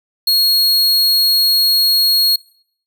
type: tone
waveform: 45% pulse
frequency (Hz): 4300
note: C8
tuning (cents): +47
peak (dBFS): -10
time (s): 0.27-2.36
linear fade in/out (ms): 5
effects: noise-tail reverb RT60 0.6 s tail -22 dB re dry